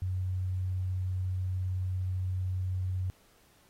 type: tone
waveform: sine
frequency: 92.5 Hz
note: F#2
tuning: in tune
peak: -29 dBFS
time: 0.02-3.1 s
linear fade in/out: 0 ms
effects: pink hiss -64 dBFS RMS until 3.69 s + AAC 48 kbps